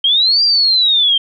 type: linear two-way sweep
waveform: sine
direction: up then down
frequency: 3136 to 4803 to 3136 Hz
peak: -9 dBFS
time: 0.04-1.18 s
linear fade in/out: 5 ms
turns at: 0.43 s
effects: none